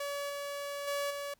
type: tone with level steps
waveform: sawtooth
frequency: 569 Hz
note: C#5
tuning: 45 cents sharp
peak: -31 / -33 / -28 / -33 dBFS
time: 0-1.34 s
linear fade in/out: 5 ms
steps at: 0.29 / 0.87 / 1.1 s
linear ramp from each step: 10 ms
effects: pink hiss -70 dBFS RMS until 1.39 s